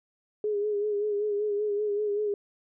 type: tone with vibrato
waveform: sine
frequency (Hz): 415.3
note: G#4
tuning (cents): 0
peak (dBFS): -25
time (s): 0.44-2.34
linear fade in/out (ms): 2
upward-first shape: sine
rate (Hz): 5.2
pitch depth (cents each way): 44
effects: none